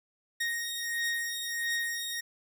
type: beating tone pair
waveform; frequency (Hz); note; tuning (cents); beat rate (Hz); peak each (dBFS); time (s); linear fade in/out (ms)
sawtooth; 1864.7 / 1866.2; A#6 / A#6; 0 / +1; 1.5; -32 / -29; 0.4-2.21; 10
effects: none

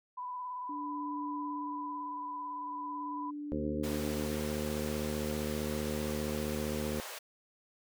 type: tone with vibrato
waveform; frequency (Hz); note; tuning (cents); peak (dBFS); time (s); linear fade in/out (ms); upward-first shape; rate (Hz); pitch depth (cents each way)
sine; 996; B5; +14; -37; 0.17-3.31; 10; square; 18; 19
type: tone with tremolo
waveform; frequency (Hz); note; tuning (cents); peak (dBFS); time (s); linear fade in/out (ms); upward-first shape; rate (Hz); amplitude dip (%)
sine; 293.7; D4; 0; -37; 0.69-4.35; 5; sine; 0.43; 75
type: harmonic tone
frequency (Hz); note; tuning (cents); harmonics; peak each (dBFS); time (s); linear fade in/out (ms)
75.3; D2; +44; 1 / 2 / 3 / 4 / 5 / 6 / 7; -41 / -42 / -37 / -46 / -41 / -42 / -41; 3.52-7; 0
type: high-pass noise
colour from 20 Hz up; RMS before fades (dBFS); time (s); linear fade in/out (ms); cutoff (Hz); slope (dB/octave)
pink; -44; 3.83-7.19; 10; 450; 48
effects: none

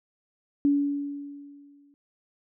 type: tone with exponential decay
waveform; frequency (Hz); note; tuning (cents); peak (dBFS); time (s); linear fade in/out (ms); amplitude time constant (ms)
sine; 284.9; C#4; +48; -17; 0.65-1.94; 0; 280
effects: none

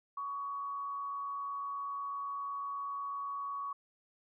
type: tone with frequency modulation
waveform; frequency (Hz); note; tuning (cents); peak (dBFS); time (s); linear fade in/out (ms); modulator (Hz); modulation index
sine; 1123; C#6; +22; -36; 0.17-3.73; 5; 106; 0.32
effects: none

